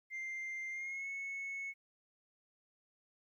sine tone with pitch glide, 2095 to 2200 Hz, C7 to C#7, +2 to -14 cents, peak -37 dBFS, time 0.1-1.74 s, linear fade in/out 50 ms, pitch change +84 cents, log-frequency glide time 0.71-1.08 s, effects tanh soft clip ceiling -38 dBFS + 13-bit

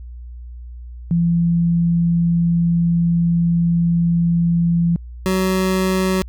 sine / 25% pulse tone pair in turn, 170 / 187.52 Hz, F3 / F#3, -46 / +23 cents, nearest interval major second, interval 169 cents, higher second, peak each -13 / -12 dBFS, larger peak second, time 1.11-4.96 / 5.26-6.22 s, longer first, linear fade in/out 0 ms, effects added 60 Hz sine -31 dBFS peak until 6.28 s

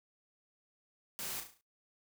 white noise with echo, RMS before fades -41 dBFS, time 1.19-1.4 s, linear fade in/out 0 ms, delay 35 ms, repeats 6, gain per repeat -6 dB, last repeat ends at 1.61 s, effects noise-tail reverb RT60 0.2 s tail -20 dB re dry

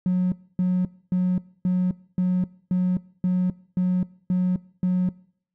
triangle tone bursts, 182 Hz, F#3, 28 cents flat, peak -15 dBFS, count 10, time 0.06-5.09 s, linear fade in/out 2 ms, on 260 ms, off 270 ms, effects noise-tail reverb RT60 0.6 s tail -24 dB re dry + tanh soft clip ceiling -15 dBFS

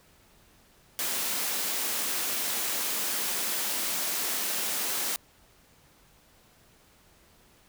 white high-pass noise, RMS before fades -30 dBFS, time 0.99-5.16 s, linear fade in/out 0 ms, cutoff 180 Hz, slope 48 dB/octave, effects pink hiss -60 dBFS RMS until 7.68 s

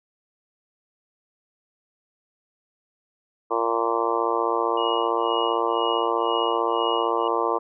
harmonic tone, 115.4 Hz, A#2, 17 cents flat, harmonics 3 / 4 / 5 / 6 / 7 / 8 / 9 / 10, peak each -29 / -26 / -31 / -31 / -32 / -29 / -27 / -29 dBFS, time 3.5-7.59 s, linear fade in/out 20 ms
sine tone with tremolo, 2888 Hz, F#7, 43 cents flat, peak -28 dBFS, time 4.77-7.28 s, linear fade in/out 5 ms, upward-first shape sine, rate 2 Hz, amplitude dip 100%
effects none

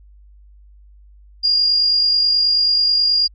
sine tone with amplitude modulation, 4828 Hz, D8, 47 cents sharp, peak -11 dBFS, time 1.43-3.28 s, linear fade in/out 20 ms, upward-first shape sine, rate 49.3 Hz, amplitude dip 35%, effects added 50 Hz sine -43 dBFS peak until 3.34 s

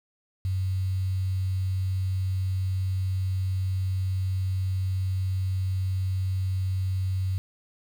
sine tone with quantisation, 94.1 Hz, F#2, 30 cents sharp, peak -24 dBFS, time 0.45-7.38 s, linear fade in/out 0 ms, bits 8, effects none

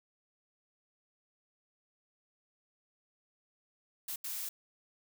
blue noise bursts at uneven times, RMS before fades -39 dBFS, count 2, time 4.08-4.16 / 4.24-4.49 s, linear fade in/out 5 ms, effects none

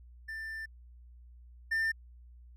triangle tone pair in turn, 1780 / 1794.5 Hz, A6 / A6, +20 / +34 cents, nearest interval unison, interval 14 cents, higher second, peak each -36 / -26 dBFS, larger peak second, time 0.28-0.66 / 1.71-1.92 s, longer first, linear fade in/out 10 ms, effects added 60 Hz sine -51 dBFS peak until 2.56 s

